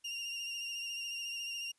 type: tone with vibrato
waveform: 30% pulse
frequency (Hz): 2794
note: F7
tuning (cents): 0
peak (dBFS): -35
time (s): 0.04-1.72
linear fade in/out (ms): 10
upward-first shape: sine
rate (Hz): 14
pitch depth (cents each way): 28
effects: white hiss -75 dBFS RMS until 1.78 s + resampled to 24000 Hz